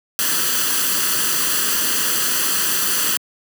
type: noise with comb filter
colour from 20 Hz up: white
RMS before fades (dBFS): -19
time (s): 0.19-3.17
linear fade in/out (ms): 0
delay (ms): 0.66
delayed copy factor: +0.7
effects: high-pass 200 Hz 12 dB/octave